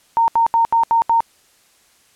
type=tone bursts; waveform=sine; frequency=919 Hz; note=A#5; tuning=25 cents flat; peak=-11 dBFS; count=6; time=0.17-1.205 s; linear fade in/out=0 ms; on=110 ms; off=75 ms; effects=white hiss -55 dBFS RMS until 2.15 s + low-pass 11000 Hz 12 dB/octave